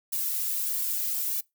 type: noise with flanger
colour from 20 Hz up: violet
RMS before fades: -29 dBFS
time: 0.12-1.41 s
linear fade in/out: 10 ms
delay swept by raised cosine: 1.7 to 2.46 ms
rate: 1.6 Hz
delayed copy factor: +0.9
effects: noise-tail reverb RT60 0.2 s tail -24 dB re dry